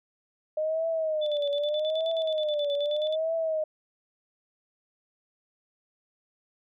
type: tone with vibrato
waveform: sine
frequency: 613 Hz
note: D#5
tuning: 26 cents flat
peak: -25 dBFS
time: 0.57-3.64 s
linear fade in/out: 5 ms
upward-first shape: triangle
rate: 0.81 Hz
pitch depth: 130 cents each way
type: tone with tremolo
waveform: sine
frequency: 3493 Hz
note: A7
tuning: 13 cents flat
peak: -33 dBFS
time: 1.21-3.16 s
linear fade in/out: 20 ms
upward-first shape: square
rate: 9.4 Hz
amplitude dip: 80%
effects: none